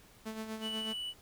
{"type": "tone with tremolo", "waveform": "sawtooth", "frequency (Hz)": 219.7, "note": "A3", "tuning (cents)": -2, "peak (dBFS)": -33, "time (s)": [0.25, 0.94], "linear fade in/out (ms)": 20, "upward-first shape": "sine", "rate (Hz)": 8.1, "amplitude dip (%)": 55}
{"type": "tone", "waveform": "triangle", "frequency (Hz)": 2960, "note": "F#7", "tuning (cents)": 0, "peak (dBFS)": -35, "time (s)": [0.61, 1.14], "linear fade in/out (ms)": 50}
{"effects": ["pink hiss -60 dBFS RMS until 1.21 s"]}